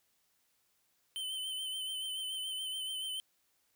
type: tone with vibrato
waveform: square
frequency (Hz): 3066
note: G7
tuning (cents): -39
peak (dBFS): -37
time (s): 1.16-3.2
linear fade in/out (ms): 0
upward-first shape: sine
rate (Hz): 7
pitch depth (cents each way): 34
effects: white hiss -75 dBFS RMS until 3.75 s